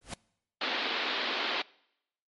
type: noise with exponential growth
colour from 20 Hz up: pink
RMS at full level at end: -32 dBFS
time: 0.01-0.14 s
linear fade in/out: 5 ms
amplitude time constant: 28 ms
type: band-pass noise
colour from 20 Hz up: white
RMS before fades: -32 dBFS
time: 0.61-1.62 s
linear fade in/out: 5 ms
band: 230 to 4200 Hz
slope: 48 dB/octave
effects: noise-tail reverb RT60 0.8 s tail -24 dB re dry + MP3 48 kbps